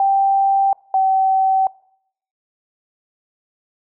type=tone pair in turn; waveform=sine; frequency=784 / 766.1 Hz; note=G5 / G5; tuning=0 / -40 cents; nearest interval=unison; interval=40 cents; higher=first; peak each=-12 dBFS; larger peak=neither; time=0-0.73 / 0.94-1.67 s; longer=neither; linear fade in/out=2 ms; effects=noise-tail reverb RT60 0.7 s tail -24 dB re dry